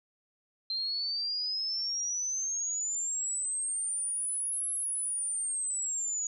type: exponential two-way sweep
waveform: sine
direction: up then down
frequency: 4128 to 11000 to 6760 Hz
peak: -30 dBFS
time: 0.7-6.27 s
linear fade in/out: 2 ms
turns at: 4.7 s
effects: none